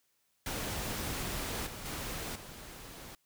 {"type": "noise with level steps", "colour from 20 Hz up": "pink", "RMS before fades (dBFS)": [-37, -44, -39, -48], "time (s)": [0.46, 3.15], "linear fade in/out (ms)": 2, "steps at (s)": [1.66, 1.85, 2.35], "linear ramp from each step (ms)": 10, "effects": ["white hiss -75 dBFS RMS until 3.25 s"]}